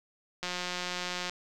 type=click train; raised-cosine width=0.2 ms; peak=-17 dBFS; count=156; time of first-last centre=0.43-1.296 s; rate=179 Hz; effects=none